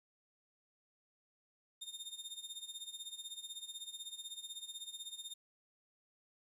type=tone with tremolo; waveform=sawtooth; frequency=3654 Hz; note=A#7; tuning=35 cents flat; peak=-39 dBFS; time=1.81-5.34 s; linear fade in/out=10 ms; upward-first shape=sine; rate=16 Hz; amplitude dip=80%; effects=resampled to 32000 Hz + 12-bit